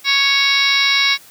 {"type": "harmonic tone", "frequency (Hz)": 554.4, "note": "C#5", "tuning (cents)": 0, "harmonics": [2, 3, 4, 5, 6, 7, 8, 9, 10], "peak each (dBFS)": [-25, -24, -16, -25, -27, -17, -26, -25, -22], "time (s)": [0.04, 1.18], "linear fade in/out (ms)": 50, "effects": ["white hiss -44 dBFS RMS until 1.3 s", "high-pass 100 Hz 12 dB/octave"]}